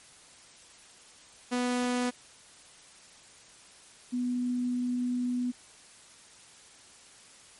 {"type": "tone pair in turn", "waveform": ["sawtooth", "sine"], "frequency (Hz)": [246.9, 246.9], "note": ["B3", "B3"], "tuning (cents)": [0, 0], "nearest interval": "unison", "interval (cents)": 0, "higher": "neither", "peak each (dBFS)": [-23, -27], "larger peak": "first", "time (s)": [[1.51, 2.11], [4.12, 5.52]], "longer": "second", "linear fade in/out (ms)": 20, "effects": ["white hiss -54 dBFS RMS until 7.59 s", "MP3 48 kbps"]}